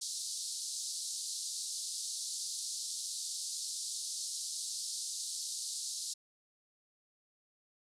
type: band-pass noise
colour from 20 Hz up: pink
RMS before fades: -40 dBFS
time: 0.01-6.14 s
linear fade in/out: 10 ms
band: 4100 to 10000 Hz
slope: 48 dB/octave
effects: none